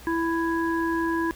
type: harmonic tone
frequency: 331.4 Hz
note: E4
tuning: 9 cents sharp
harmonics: 1 / 3 / 5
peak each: -24 / -29 / -31 dBFS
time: 0.07-1.31 s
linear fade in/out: 0 ms
effects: added 60 Hz sine -46 dBFS peak until 1.35 s + pink hiss -47 dBFS RMS until 1.35 s